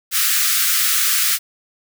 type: high-pass noise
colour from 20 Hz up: white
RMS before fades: -17 dBFS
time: 0.11-1.39 s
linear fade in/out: 50 ms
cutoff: 1200 Hz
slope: 96 dB/octave
effects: none